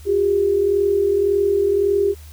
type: tone pair together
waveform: sine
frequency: 360.1 / 401.9 Hz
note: F#4 / G4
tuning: -47 / +43 cents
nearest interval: major second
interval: 190 cents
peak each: -22 / -15 dBFS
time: 0.05-2.15 s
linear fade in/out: 50 ms
effects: added 76 Hz sine -37 dBFS peak until 2.32 s + white hiss -48 dBFS RMS until 2.32 s